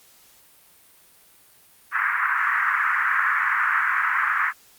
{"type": "band-pass noise", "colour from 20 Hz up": "white", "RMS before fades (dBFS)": -22, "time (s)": [1.91, 4.53], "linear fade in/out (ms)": 50, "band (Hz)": [1100, 1900], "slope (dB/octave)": 48, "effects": ["white hiss -54 dBFS RMS until 4.78 s", "Opus 48 kbps"]}